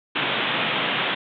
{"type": "band-pass noise", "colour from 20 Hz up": "white", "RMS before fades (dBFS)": -24, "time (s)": [0.15, 1.15], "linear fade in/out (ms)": 10, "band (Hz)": [120, 3600], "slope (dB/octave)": 96, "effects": []}